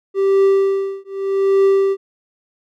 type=tone with tremolo; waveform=triangle; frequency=390.7 Hz; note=G4; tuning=6 cents flat; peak=-7 dBFS; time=0.14-1.97 s; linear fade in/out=50 ms; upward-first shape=triangle; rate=0.83 Hz; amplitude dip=100%; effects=none